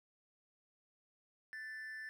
triangle tone with amplitude modulation, 1765 Hz, A6, 5 cents sharp, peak -40 dBFS, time 1.53-2.09 s, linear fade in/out 0 ms, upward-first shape sine, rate 255 Hz, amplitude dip 50%, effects none

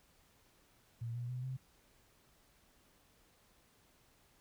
sine tone with pitch steps, 116.4 / 120.92 / 125.62 / 130.5 Hz, A#2 / B2 / B2 / C3, -2 / -36 / +30 / -4 cents, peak -38 dBFS, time 1.01-1.57 s, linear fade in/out 10 ms, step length 140 ms, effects pink hiss -69 dBFS RMS until 4.4 s

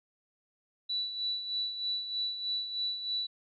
sine tone with tremolo, 3951 Hz, B7, in tune, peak -29 dBFS, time 0.89-3.27 s, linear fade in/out 10 ms, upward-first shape sine, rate 3.2 Hz, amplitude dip 60%, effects none

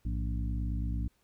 harmonic tone with a mistuned harmonic, 58.27 Hz, A#1, in tune, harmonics 1 / 2 / 3 / 4 / 5, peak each -31 / -37 / -41 / -43 / -45 dBFS, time 0.05-1.08 s, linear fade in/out 5 ms, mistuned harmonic 2, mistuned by -140 cents, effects pink hiss -72 dBFS RMS until 1.23 s

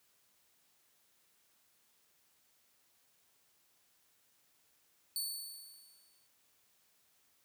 15% pulse tone with exponential decay, 4475 Hz, C#8, 16 cents sharp, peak -27 dBFS, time 5.16-6.27 s, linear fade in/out 1 ms, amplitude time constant 240 ms, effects white hiss -72 dBFS RMS until 7.44 s + high-pass 60 Hz 12 dB/octave

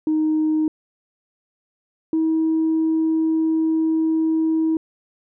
sine tone pair in turn, 311.1 / 320.2 Hz, D#4 / D#4, 0 / +50 cents, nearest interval unison, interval 50 cents, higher second, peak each -15 dBFS, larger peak neither, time 0.07-0.68 / 2.13-4.77 s, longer second, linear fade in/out 2 ms, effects tanh soft clip ceiling -13 dBFS

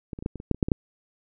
clicks, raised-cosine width 3 ms, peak -20 / -24 / -23 / -13 / -22 / -25 / -7 / -24 / -7 / -14 / -6 dBFS, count 11, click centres 0.132 / 0.189 / 0.225 / 0.261 / 0.357 / 0.401 / 0.513 / 0.546 / 0.628 / 0.685 / 0.718 s, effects none

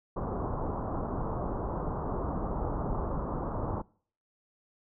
pink low-pass noise, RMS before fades -33 dBFS, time 0.16-3.82 s, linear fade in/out 10 ms, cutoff 1200 Hz, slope 48 dB/octave, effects noise-tail reverb RT60 0.5 s tail -24 dB re dry

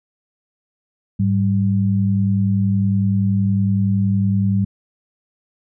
sine tone pair together, 103.83 / 194.54 Hz, G#2 / G3, 0 / -13 cents, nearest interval major seventh, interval 1087 cents, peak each -17 dBFS, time 1.19-4.65 s, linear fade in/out 10 ms, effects none

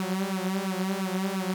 sawtooth tone with flanger, 190 Hz, F#3, 46 cents sharp, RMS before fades -29 dBFS, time 0-1.54 s, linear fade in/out 2 ms, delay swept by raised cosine 0.74 to 6.34 ms, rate 2.9 Hz, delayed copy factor +0.9, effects none

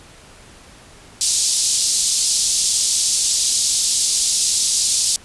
white band-pass noise, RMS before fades -18 dBFS, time 1.21-5.16 s, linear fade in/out 0 ms, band 4200 to 9000 Hz, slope 24 dB/octave, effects pink hiss -44 dBFS RMS until 5.24 s + resampled to 24000 Hz

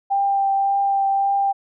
sine tone with vibrato, 790 Hz, G5, 13 cents sharp, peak -16 dBFS, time 0.1-1.53 s, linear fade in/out 20 ms, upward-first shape triangle, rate 1.8 Hz, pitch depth 14 cents each way, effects none

